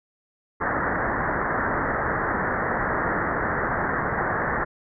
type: low-pass noise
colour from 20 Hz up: white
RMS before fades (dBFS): -25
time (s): 0.6-4.65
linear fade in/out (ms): 20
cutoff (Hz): 1900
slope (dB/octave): 96
effects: none